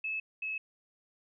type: tone pair in turn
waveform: sine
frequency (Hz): 2600 / 2586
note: E7 / E7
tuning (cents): -24 / -34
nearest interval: unison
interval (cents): 10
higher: first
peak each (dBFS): -32 / -33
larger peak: first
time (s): 0.04-0.2 / 0.42-0.58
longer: neither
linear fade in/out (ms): 5
effects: none